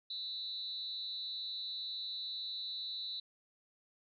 sine tone with amplitude modulation, 3951 Hz, B7, in tune, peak -35 dBFS, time 0.1-3.2 s, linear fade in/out 5 ms, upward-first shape sine, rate 291 Hz, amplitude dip 80%, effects none

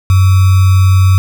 sine tone with sample-and-hold, 94.2 Hz, F#2, 32 cents sharp, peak -4 dBFS, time 0.1-1.18 s, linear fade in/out 0 ms, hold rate 1225 Hz, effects none

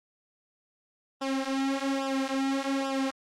sawtooth tone with flanger, 270.4 Hz, C#4, 43 cents flat, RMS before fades -29 dBFS, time 1.21-3.11 s, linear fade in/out 10 ms, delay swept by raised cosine 0.46 to 5.66 ms, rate 1.2 Hz, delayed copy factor -0.9, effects low-pass 7000 Hz 12 dB/octave + Opus 24 kbps

